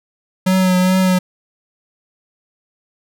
square tone with vibrato, 185 Hz, F#3, in tune, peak -12 dBFS, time 0.46-1.19 s, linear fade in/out 10 ms, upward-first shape triangle, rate 2.4 Hz, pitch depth 30 cents each way, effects none

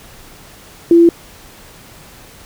sine tone, 338.6 Hz, E4, 46 cents sharp, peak -4 dBFS, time 0.91-1.09 s, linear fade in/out 2 ms, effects pink hiss -40 dBFS RMS until 2.45 s

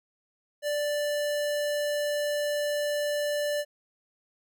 square tone, 587.3 Hz, D5, in tune, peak -27 dBFS, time 0.62-3.65 s, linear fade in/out 50 ms, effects none

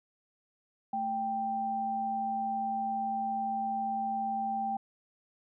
sine tone pair together, 220.6 / 786 Hz, A3 / G5, +5 / +4 cents, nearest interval octave + minor seventh, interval 2199 cents, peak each -39 / -30 dBFS, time 0.93-4.77 s, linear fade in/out 5 ms, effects none

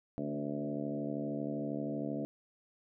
harmonic tone with a mistuned harmonic, 72.8 Hz, D2, 15 cents flat, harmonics 2 / 3 / 4 / 5 / 6 / 7 / 8 / 9, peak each -43 / -40 / -38 / -46 / -48 / -45 / -47 / -44 dBFS, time 0.18-2.25 s, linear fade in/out 0 ms, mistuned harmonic 4, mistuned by -19 cents, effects none

